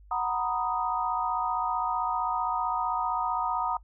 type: chord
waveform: sine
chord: B major seventh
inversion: second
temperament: equal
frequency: 740 / 932.3 / 987.8 / 1244.5 Hz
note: F#5 / A#5 / B5 / D#6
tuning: 0 / 0 / 0 / 0 cents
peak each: -32 / -30 / -35 / -31 dBFS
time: 0.11-3.77 s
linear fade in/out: 5 ms
effects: noise-tail reverb RT60 0.1 s tail -21 dB re dry + added 50 Hz sine -50 dBFS peak until 3.83 s